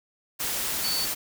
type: tone in noise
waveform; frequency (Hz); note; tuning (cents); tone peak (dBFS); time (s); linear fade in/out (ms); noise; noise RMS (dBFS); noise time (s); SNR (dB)
sine; 4486; C#8; +20; -27; 0.83-1.06; 20; white; -29; 0.39-1.15; -1
effects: none